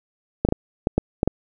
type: clicks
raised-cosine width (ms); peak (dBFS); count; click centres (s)
2; -4; 7; 0.45 / 0.488 / 0.524 / 0.871 / 0.98 / 1.231 / 1.276
effects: none